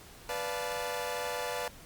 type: chord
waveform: sawtooth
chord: B half-diminished seventh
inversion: none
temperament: equal with one note detuned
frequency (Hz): 493.9 / 587.3 / 698.5 / 869.9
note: B4 / D5 / F5 / A5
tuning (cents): 0 / 0 / 0 / -20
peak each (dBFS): -33 / -35 / -37 / -36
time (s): 0.29-1.68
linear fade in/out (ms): 2
effects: pink hiss -52 dBFS RMS until 1.85 s + Opus 48 kbps